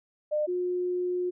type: tone pair in turn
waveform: sine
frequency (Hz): 603 / 359.3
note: D5 / F4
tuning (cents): +46 / +49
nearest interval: major sixth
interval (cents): 897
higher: first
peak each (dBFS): -24 / -26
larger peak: first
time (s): 0.31-0.47 / 0.47-1.31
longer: second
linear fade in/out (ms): 20
effects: none